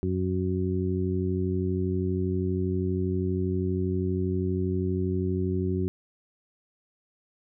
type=harmonic tone; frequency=92.5 Hz; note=F#2; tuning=in tune; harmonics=1 / 2 / 3 / 4; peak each=-28 / -30 / -33 / -30 dBFS; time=0.03-5.88 s; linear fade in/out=0 ms; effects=none